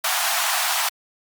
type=high-pass noise; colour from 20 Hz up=pink; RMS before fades=-22 dBFS; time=0.04-0.89 s; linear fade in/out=5 ms; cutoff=660 Hz; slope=96 dB/octave; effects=Opus 48 kbps